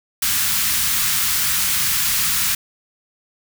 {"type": "band-stop noise", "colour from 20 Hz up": "white", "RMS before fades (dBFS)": -19, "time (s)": [0.22, 2.55], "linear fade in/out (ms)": 5, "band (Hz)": [210, 1100], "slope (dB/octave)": 24, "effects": []}